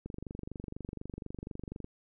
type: click train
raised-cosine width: 3 ms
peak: -27 dBFS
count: 44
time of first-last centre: 0.06-1.844 s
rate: 24.1 Hz
effects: none